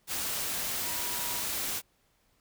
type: tone in noise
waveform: sine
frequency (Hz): 964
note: B5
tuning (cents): -42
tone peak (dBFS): -43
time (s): 0.82-1.44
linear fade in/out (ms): 50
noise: white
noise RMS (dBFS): -33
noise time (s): 0.07-1.82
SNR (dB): -13
effects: pink hiss -70 dBFS RMS until 2.4 s